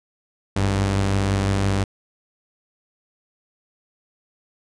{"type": "tone pair together", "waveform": "sawtooth", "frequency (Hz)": [52.02, 98.2], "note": ["G#1", "G2"], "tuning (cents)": [4, 4], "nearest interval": "major seventh", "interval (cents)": 1100, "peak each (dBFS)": [-23, -15], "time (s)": [0.56, 1.84], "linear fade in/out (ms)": 5, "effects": ["resampled to 22050 Hz"]}